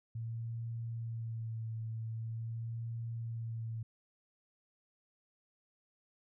sine tone with vibrato, 113.8 Hz, A#2, 41 cents flat, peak -37 dBFS, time 0.15-3.83 s, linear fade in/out 5 ms, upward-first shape sine, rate 0.44 Hz, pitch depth 26 cents each way, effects none

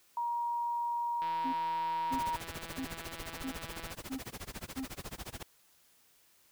sine tone, 947 Hz, A#5, 27 cents sharp, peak -31 dBFS, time 0.17-2.36 s, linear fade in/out 2 ms
click train, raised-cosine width 0.3 ms, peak -30 dBFS, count 446, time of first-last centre 1.22-3.917 s, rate 165 Hz
triangle tone bursts, 264.5 Hz, C4, 19 cents sharp, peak -33 dBFS, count 6, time 1.44-4.854 s, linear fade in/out 20 ms, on 94 ms, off 570 ms
pink noise with tremolo, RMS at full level -41 dBFS, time 2.12-5.43 s, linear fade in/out 5 ms, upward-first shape sine, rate 14 Hz, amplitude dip 100%
effects white hiss -66 dBFS RMS until 6.51 s

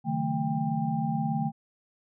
sine tone cluster, 138.3 / 157.2 / 186.8 / 223.6 / 795 Hz, C#3 / D#3 / F#3 / A3 / G5, -4 / +18 / +17 / +28 / +24 cents, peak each -35 / -30 / -38 / -30 / -32 dBFS, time 0.04-1.52 s, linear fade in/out 50 ms, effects none

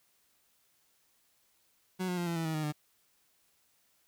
30% pulse tone with pitch steps, 185 / 179.53 / 174.21 / 169.06 / 164.06 / 159.2 / 154.49 / 149.92 Hz, F#3 / F3 / F3 / E3 / E3 / D#3 / D#3 / D3, 0 / +48 / -4 / +44 / -8 / +40 / -12 / +36 cents, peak -29 dBFS, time 1.99-2.726 s, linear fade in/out 20 ms, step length 92 ms, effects white hiss -71 dBFS RMS until 4.07 s

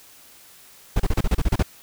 brown noise bursts, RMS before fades -18 dBFS, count 10, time 0.96-1.628 s, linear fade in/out 5 ms, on 38 ms, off 32 ms, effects white hiss -49 dBFS RMS until 1.82 s

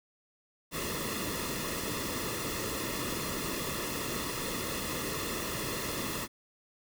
pink noise with comb filter, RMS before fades -35 dBFS, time 0.71-6.28 s, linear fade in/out 50 ms, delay 1.3 ms, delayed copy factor -0.7, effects none

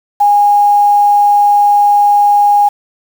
sine tone with quantisation, 820 Hz, G#5, 22 cents flat, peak -5 dBFS, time 0.2-2.69 s, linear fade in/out 10 ms, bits 5, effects none

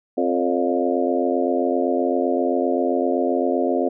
harmonic tone with a mistuned harmonic, 87.7 Hz, F2, 8 cents sharp, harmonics 3 / 4 / 5 / 6 / 7 / 8, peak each -23 / -24 / -25 / -26 / -26 / -27 dBFS, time 0.17-3.89 s, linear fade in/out 10 ms, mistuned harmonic 6, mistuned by +57 cents, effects none

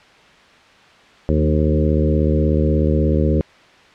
harmonic tone with a mistuned harmonic, 76.5 Hz, D#2, 29 cents flat, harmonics 1 / 2 / 3 / 4 / 5 / 6 / 7, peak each -17 / -20 / -22 / -23 / -24 / -25 / -25 dBFS, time 1.29-3.41 s, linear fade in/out 0 ms, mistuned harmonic 3, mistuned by -24 cents, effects white hiss -47 dBFS RMS until 3.94 s + low-pass 3000 Hz 12 dB/octave

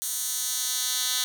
10% pulse tone with high-pass filter sweep, 252.2 Hz, B3, 36 cents sharp, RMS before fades -28 dBFS, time 0.02-1.24 s, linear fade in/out 0 ms, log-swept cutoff 7900 to 3800 Hz, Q 1.1, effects none

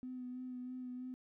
triangle tone with vibrato, 251.9 Hz, B3, 34 cents sharp, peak -38 dBFS, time 0.03-1.14 s, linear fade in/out 0 ms, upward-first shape sine, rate 3.1 Hz, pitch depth 22 cents each way, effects tanh soft clip ceiling -40 dBFS

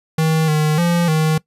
square tone with pitch steps, 159 / 153.3 / 172.2 / 156.9 Hz, D#3 / D#3 / F3 / D#3, +38 / -25 / -24 / +15 cents, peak -14 dBFS, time 0.18-1.38 s, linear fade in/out 5 ms, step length 300 ms, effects noise-tail reverb RT60 0.1 s tail -21 dB re dry + resampled to 32000 Hz

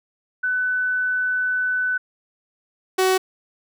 sine / sawtooth tone pair in turn, 1500 / 375 Hz, F#6 / F#4, +23 / +23 cents, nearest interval 2 octaves, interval 2400 cents, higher first, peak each -19 / -12 dBFS, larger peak second, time 0.43-1.98 / 2.98-3.18 s, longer first, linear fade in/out 10 ms, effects none

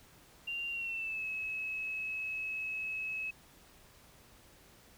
sine tone with pitch glide, 2778 to 2577 Hz, F7 to E7, -10 to -40 cents, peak -35 dBFS, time 0.47-3.31 s, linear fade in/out 10 ms, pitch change -130 cents, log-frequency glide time 0.7-1.27 s, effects pink hiss -60 dBFS RMS until 4.97 s

